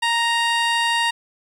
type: tone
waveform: 15% pulse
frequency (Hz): 932.3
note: A#5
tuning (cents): 0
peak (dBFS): -11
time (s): 0.02-1.11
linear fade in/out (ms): 10
effects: low-pass 8000 Hz 12 dB/octave + 8-bit